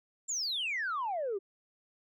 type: exponential sweep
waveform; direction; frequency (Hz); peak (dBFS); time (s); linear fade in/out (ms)
sine; down; 7490 to 372.1; -30; 0.28-1.39; 20
effects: tanh soft clip ceiling -28 dBFS